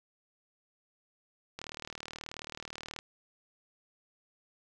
click train, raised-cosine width 0.2 ms, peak -23 dBFS, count 55, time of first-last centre 1.59-2.989 s, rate 38.6 Hz, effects none

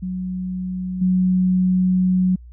sine tone with level steps, 184.1 Hz, F#3, 8 cents flat, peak -23 / -14 dBFS, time 0.02-2.36 s, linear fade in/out 10 ms, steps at 1.01 s, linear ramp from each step 10 ms, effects added 60 Hz sine -38 dBFS peak until 2.52 s

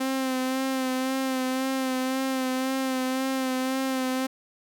sawtooth tone with vibrato, 261.6 Hz, C4, in tune, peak -21 dBFS, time 0-4.27 s, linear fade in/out 10 ms, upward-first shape sine, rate 1.9 Hz, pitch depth 28 cents each way, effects none

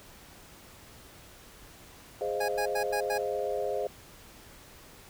sine chord, F minor seventh, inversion first, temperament equal, 415.3 / 523.3 / 622.3 / 698.5 Hz, Ab4 / C5 / Eb5 / F5, 0 / 0 / 0 / 0 cents, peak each -33 / -33 / -35 / -37 dBFS, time 2.21-3.87 s, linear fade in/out 2 ms
25% pulse tone bursts, 825 Hz, G#5, 12 cents flat, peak -26 dBFS, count 5, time 2.4-3.182 s, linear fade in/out 10 ms, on 86 ms, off 88 ms
effects pink hiss -52 dBFS RMS until 5.09 s

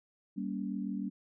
sine chord, G diminished, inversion none, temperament just, 196 / 235.2 / 282.2 Hz, G3 / Bb3 / Db4, 0 / +16 / +31 cents, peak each -36 / -39 / -39 dBFS, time 0.36-1.1 s, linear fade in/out 20 ms, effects none

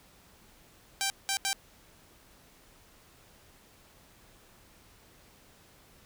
5% pulse tone bursts at uneven times, 784 Hz, G5, in tune, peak -16 dBFS, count 3, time 1.01-1.1 / 1.29-1.37 / 1.45-1.53 s, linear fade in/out 0 ms, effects pink hiss -59 dBFS RMS until 6.05 s

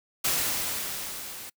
white noise with level ramp, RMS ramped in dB -25 to -41 dBFS, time 0.24-1.5 s, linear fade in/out 10 ms, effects noise-tail reverb RT60 0.1 s tail -25 dB re dry

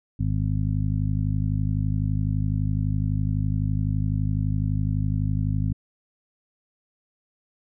harmonic tone, 51.9 Hz, G#1, in tune, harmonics 1 / 2 / 3 / 4 / 5, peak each -28 / -24 / -27 / -36 / -33 dBFS, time 0.19-5.73 s, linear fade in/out 10 ms, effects none

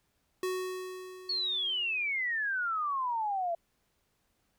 square tone with exponential decay, 370 Hz, F#4, in tune, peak -30 dBFS, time 0.43-2.37 s, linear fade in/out 2 ms, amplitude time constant 420 ms
sine exponential sweep, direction down, 4435 to 663 Hz, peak -29 dBFS, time 1.29-3.55 s, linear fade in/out 5 ms
effects pink hiss -75 dBFS RMS until 4.58 s

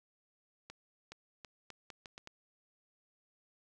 accelerating click train, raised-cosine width 0.2 ms, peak -30 dBFS, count 8, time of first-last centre 0.7-2.274 s, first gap 420 ms, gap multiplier 0.78, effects none

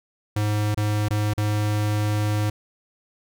square tone with dropouts, 105.2 Hz, G#2, 23 cents sharp, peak -21 dBFS, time 0.36-2.5 s, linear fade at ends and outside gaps 5 ms, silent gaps 0.746-0.773 / 1.085-1.106 / 1.336-1.377 s, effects none

